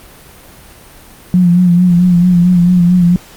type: tone with vibrato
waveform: sine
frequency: 177.1 Hz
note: F3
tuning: 24 cents sharp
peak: -5 dBFS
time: 1.34-3.16 s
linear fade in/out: 0 ms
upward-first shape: sine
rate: 4.5 Hz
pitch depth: 46 cents each way
effects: pink hiss -38 dBFS RMS until 3.36 s + Opus 32 kbps